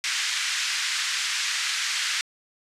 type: band-pass noise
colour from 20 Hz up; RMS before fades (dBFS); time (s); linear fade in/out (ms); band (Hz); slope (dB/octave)
pink; -27; 0.04-2.21; 0; 1600 to 7400; 24
effects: resampled to 32000 Hz